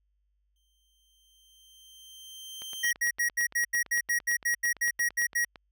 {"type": "tone with exponential growth", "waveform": "sawtooth", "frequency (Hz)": 3136, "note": "G7", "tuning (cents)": 0, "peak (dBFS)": -31, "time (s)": [0.56, 2.91], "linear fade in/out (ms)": 1, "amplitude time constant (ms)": 510}
{"type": "click train", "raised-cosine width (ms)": 0.3, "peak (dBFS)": -29, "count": 27, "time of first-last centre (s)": [2.62, 5.558], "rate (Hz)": 8.85}
{"type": "tone bursts", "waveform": "square", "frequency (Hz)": 1900, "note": "A#6", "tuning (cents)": 33, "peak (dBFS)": -25, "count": 15, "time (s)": [2.83, 5.45], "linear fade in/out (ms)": 10, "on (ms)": 100, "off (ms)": 80}
{"effects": ["added 50 Hz sine -70 dBFS peak until 5.71 s"]}